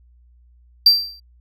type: tone with exponential decay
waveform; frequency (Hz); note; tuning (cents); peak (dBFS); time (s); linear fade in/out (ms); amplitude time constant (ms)
triangle; 4699; D8; 0; -4; 0.86-1.2; 5; 72
effects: added 60 Hz sine -49 dBFS peak until 1.4 s